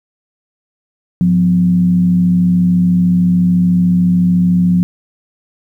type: tone with frequency modulation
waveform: sine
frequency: 178.1 Hz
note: F3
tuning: 34 cents sharp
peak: -8 dBFS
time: 1.21-4.83 s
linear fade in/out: 0 ms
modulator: 73.8 Hz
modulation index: 0.38
effects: 8-bit